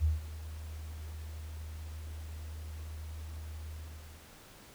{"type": "tone with ADSR envelope", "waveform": "sine", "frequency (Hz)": 77.78, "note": "D#2", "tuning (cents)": 0, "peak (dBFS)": -23, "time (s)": [0, 4.32], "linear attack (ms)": 40, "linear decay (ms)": 160, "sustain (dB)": -17, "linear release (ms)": 610, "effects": ["pink hiss -55 dBFS RMS until 4.74 s"]}